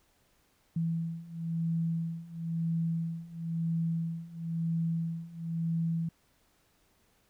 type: beating tone pair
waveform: sine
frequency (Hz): 164.81 / 165.8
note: E3 / E3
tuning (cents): 0 / +10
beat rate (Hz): 0.99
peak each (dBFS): -34 / -32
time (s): 0.76-6.09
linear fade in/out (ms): 5
effects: pink hiss -69 dBFS RMS until 7.29 s